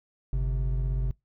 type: tone pair together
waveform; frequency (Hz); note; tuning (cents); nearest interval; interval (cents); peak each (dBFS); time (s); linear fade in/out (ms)
triangle; 48.69 / 130; G1 / C3; -11 / -11; octave + perfect fourth; 1700; -23 / -29; 0.33-1.11; 0
effects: noise-tail reverb RT60 0.2 s tail -25 dB re dry